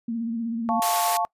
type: tone with vibrato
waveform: sine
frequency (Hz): 230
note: A#3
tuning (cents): -23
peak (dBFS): -25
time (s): 0.08-0.8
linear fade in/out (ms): 5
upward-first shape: sine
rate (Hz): 16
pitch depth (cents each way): 44
type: chord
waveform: sine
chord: F augmented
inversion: none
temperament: equal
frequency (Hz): 698.5 / 880 / 1108.7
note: F5 / A5 / C#6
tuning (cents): 0 / 0 / 0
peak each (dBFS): -25 / -25 / -28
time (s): 0.69-1.25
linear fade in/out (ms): 0
type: high-pass noise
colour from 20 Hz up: white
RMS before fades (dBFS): -27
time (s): 0.82-1.17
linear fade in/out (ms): 0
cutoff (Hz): 430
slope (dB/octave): 96
effects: noise-tail reverb RT60 0.1 s tail -24 dB re dry + resampled to 32000 Hz